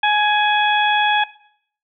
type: harmonic tone with a mistuned harmonic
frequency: 840 Hz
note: G#5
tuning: 19 cents sharp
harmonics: 1 / 2 / 3 / 4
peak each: -16 / -19 / -21 / -22 dBFS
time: 0.03-1.24 s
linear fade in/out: 5 ms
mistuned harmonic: 2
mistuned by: -16 cents
effects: noise-tail reverb RT60 0.6 s tail -17 dB re dry